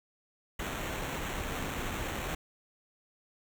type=noise with sample-and-hold; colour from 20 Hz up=pink; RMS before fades=-36 dBFS; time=0.59-2.35 s; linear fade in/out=5 ms; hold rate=4900 Hz; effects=none